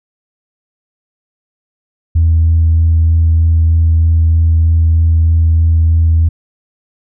sine tone with vibrato, 81.7 Hz, E2, 15 cents flat, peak -5 dBFS, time 2.15-6.29 s, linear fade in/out 10 ms, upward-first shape sine, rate 3.2 Hz, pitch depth 9 cents each way, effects tanh soft clip ceiling -3 dBFS

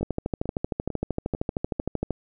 two click trains, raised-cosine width 2 ms, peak -12 / -18 dBFS, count 28 / 5, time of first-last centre 0.03-2.107 / 0.01-1.796 s, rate 13 / 2.24 Hz, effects none

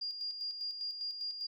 sine tone with tremolo, 4817 Hz, D8, 43 cents sharp, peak -35 dBFS, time 0.01-1.47 s, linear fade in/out 10 ms, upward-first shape square, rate 5 Hz, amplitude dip 50%, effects none

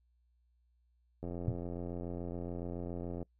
click train, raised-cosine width 2 ms, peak -28 dBFS, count 175, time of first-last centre 1.23-3.228 s, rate 87.1 Hz
sine tone with exponential decay, 116.54 Hz, A#2, in tune, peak -24 dBFS, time 1.48-1.58 s, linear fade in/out 0 ms, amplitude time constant 20 ms
effects noise-tail reverb RT60 0.1 s tail -25 dB re dry + added 60 Hz sine -69 dBFS peak until 3.39 s

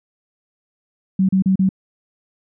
sine tone bursts, 190 Hz, F#3, 46 cents sharp, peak -12 dBFS, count 4, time 1.19-1.691 s, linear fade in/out 5 ms, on 99 ms, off 35 ms, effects none

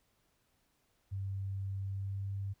sine tone with pitch glide, 97.4 to 98.59 Hz, G2 to G2, -11 to +10 cents, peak -35 dBFS, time 1.11-2.54 s, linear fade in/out 20 ms, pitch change +21 cents, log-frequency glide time 1.82-2.33 s, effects pink hiss -75 dBFS RMS until 2.6 s

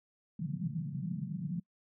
pink band-pass noise, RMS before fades -37 dBFS, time 0.39-1.6 s, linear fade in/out 5 ms, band 140 to 190 Hz, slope 48 dB/octave, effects noise-tail reverb RT60 0.1 s tail -26 dB re dry

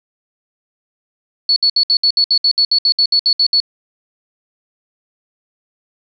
sine tone bursts, 4417 Hz, C#8, 7 cents flat, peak -9 dBFS, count 16, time 1.49-3.602 s, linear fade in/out 2 ms, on 72 ms, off 64 ms, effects none

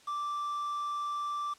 triangle tone with quantisation, 1172 Hz, D6, 4 cents flat, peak -30 dBFS, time 0.07-1.54 s, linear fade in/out 10 ms, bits 8, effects white hiss -59 dBFS RMS until 1.58 s + low-pass 7000 Hz 12 dB/octave

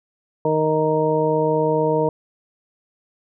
harmonic tone, 155.56 Hz, D#3, in tune, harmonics 1 / 2 / 3 / 4 / 6, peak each -25 / -25 / -19 / -23 / -24 dBFS, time 0.45-2.09 s, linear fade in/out 2 ms, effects none

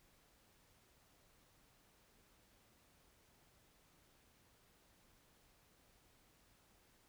silence, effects pink hiss -71 dBFS RMS until 7.08 s

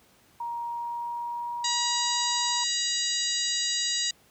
sine tone with pitch glide, 942 to 962.3 Hz, A#5 to B5, +18 to -45 cents, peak -30 dBFS, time 0.4-2.64 s, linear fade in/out 5 ms, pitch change +37 cents, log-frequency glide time 0.6-2.36 s
harmonic tone, 957 Hz, A#5, 45 cents sharp, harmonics 2 / 3 / 4 / 5 / 6 / 7 / 8, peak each -36 / -36 / -30 / -31 / -39 / -32 / -35 dBFS, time 1.64-4.11 s, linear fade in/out 5 ms
effects pink hiss -60 dBFS RMS until 4.3 s + high-pass 80 Hz 12 dB/octave

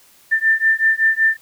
sine beating tone pair, 1782 / 1787.3 Hz, A6 / A6, +22 / +27 cents, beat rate 5.3 Hz, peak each -16 dBFS, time 0.31-1.37 s, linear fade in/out 20 ms, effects white hiss -51 dBFS RMS until 1.41 s

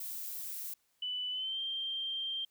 violet noise, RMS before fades -41 dBFS, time 0-0.74 s, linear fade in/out 5 ms
sine tone with pitch glide, 2987 to 3165 Hz, F#7 to G7, +16 to +16 cents, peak -34 dBFS, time 1.02-2.45 s, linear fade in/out 5 ms, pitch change +100 cents, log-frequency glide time 1.31-1.59 s
effects white hiss -75 dBFS RMS until 2.5 s

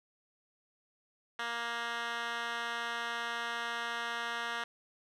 10% pulse tone with band-pass filter, 234.5 Hz, A#3, 11 cents sharp, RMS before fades -37 dBFS, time 1.39-4.64 s, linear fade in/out 2 ms, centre 2100 Hz, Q 1.8, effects none

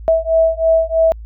sine beating tone pair, 650 / 653.1 Hz, E5 / E5, -24 / -16 cents, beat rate 3.1 Hz, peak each -14 dBFS, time 0.08-1.12 s, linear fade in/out 0 ms, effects added 55 Hz sine -29 dBFS peak until 1.25 s

